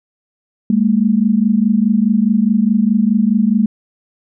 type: tone pair together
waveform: sine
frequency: 202.7 / 227.5 Hz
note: G#3 / A#3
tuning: -42 / -42 cents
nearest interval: major second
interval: 200 cents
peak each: -13 dBFS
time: 0.7-3.66 s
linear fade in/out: 2 ms
effects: none